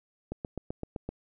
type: click train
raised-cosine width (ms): 2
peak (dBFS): -21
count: 7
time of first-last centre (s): 0.32-1.09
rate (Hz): 7.79
effects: none